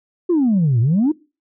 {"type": "exponential two-way sweep", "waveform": "sine", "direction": "down then up", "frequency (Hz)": [370, 110, 329.1], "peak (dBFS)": -11, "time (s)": [0.29, 1.12], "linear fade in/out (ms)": 10, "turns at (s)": 0.8, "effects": ["noise-tail reverb RT60 0.3 s tail -22 dB re dry", "tanh soft clip ceiling -10 dBFS"]}